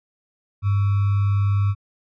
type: tone with sample-and-hold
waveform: sine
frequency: 100.1 Hz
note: G2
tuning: 37 cents sharp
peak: -16 dBFS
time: 0.62-1.75 s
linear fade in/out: 50 ms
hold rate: 1225 Hz
effects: low-pass 2000 Hz 12 dB/octave